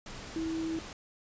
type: tone in noise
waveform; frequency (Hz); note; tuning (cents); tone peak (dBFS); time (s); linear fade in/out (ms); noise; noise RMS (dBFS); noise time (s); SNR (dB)
sine; 324.2; E4; -29; -31; 0.36-0.79; 2; pink; -44; 0.06-0.93; +10
effects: resampled to 16000 Hz